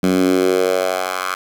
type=tone with high-pass filter sweep; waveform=10% pulse; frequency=92.5 Hz; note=F#2; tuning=in tune; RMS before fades=-17 dBFS; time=0.03-1.35 s; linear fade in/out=5 ms; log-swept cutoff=200 to 1200 Hz; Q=3; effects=none